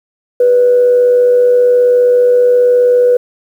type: tone with amplitude modulation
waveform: sine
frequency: 492 Hz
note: B4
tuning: 7 cents flat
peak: -3 dBFS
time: 0.4-3.17 s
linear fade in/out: 5 ms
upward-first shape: sine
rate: 98.9 Hz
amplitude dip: 35%
effects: tanh soft clip ceiling 0 dBFS + 7-bit